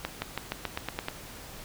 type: accelerating click train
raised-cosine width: 0.3 ms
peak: -14 dBFS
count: 9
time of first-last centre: 0.05-1.084 s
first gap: 170 ms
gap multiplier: 0.92
effects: pink hiss -45 dBFS RMS until 1.64 s